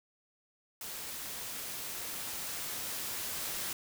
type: noise with level ramp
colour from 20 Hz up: white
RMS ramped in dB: -42 to -37 dBFS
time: 0.81-3.73 s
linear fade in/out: 2 ms
effects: none